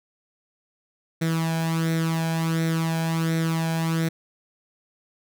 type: tone with flanger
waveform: sawtooth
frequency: 163.3 Hz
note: E3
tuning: 16 cents flat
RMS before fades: -24 dBFS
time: 1.21-4.09 s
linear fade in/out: 10 ms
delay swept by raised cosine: 0.51 to 1.26 ms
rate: 1.4 Hz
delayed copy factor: +0.65
effects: none